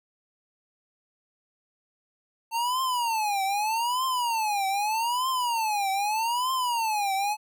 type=tone with vibrato; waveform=square; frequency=899 Hz; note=A5; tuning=37 cents sharp; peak=-25 dBFS; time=2.51-7.37 s; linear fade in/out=50 ms; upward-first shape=triangle; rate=0.81 Hz; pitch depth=280 cents each way; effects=none